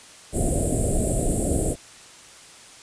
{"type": "band-stop noise", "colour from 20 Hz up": "pink", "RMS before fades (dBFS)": -22, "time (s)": [0.32, 1.76], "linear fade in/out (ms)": 50, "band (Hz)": [710, 7500], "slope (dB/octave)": 96, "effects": ["white hiss -46 dBFS RMS until 2.82 s", "resampled to 22050 Hz"]}